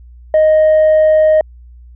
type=tone; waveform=sine; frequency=622.3 Hz; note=D#5; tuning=in tune; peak=-4 dBFS; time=0.34-1.41 s; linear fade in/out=2 ms; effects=tanh soft clip ceiling -5 dBFS + added 60 Hz sine -35 dBFS peak until 1.95 s